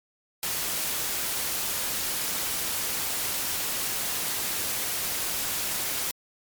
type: noise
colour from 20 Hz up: white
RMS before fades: -29 dBFS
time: 0.43-6.11 s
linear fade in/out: 0 ms
effects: MP3 96 kbps